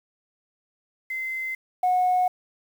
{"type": "tone pair in turn", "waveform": "sine", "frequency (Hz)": [2066, 730.4], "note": ["C7", "F#5"], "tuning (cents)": [-22, -23], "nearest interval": "octave + tritone", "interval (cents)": 1801, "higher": "first", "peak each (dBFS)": [-27, -17], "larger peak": "second", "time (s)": [[1.1, 1.55], [1.83, 2.28]], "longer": "neither", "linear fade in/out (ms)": 5, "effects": ["tanh soft clip ceiling -15 dBFS", "8-bit"]}